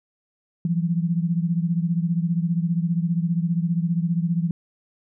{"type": "beating tone pair", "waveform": "sine", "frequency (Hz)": [166.6, 181.6], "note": ["E3", "F#3"], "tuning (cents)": [19, -32], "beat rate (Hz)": 15, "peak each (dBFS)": [-21, -25], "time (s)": [0.65, 4.51], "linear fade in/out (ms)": 2, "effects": []}